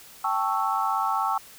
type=chord; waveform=sine; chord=A dominant seventh; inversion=third; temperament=equal; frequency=784 / 880 / 1108.7 / 1318.5 Hz; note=G5 / A5 / C#6 / E6; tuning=0 / 0 / 0 / 0 cents; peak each=-28 dBFS; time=0.24-1.38 s; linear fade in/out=5 ms; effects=white hiss -48 dBFS RMS until 1.58 s